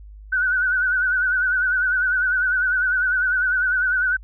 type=tone with vibrato; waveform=sine; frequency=1486 Hz; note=F#6; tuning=7 cents sharp; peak=-17 dBFS; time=0.32-4.17 s; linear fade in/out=10 ms; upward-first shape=sine; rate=10 Hz; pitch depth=71 cents each way; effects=added 51 Hz sine -38 dBFS peak until 4.23 s